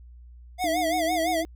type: tone with vibrato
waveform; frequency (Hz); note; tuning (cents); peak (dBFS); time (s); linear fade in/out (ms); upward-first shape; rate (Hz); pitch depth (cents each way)
square; 691; F5; -19; -24; 0.58-1.45; 50; sine; 5.9; 120
type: tone with pitch glide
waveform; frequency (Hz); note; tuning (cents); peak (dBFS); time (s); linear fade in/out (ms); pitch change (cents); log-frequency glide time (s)
sine; 311.1 to 321.5; D#4 to E4; 0 to -43; -29; 0.64-1.45; 0; +57; 0.79-1.28
effects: added 60 Hz sine -44 dBFS peak until 1.55 s